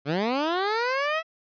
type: linear sweep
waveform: 15% pulse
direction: up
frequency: 132.8 to 659.3 Hz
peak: -17 dBFS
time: 0.05-1.23 s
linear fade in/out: 50 ms
effects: resampled to 11025 Hz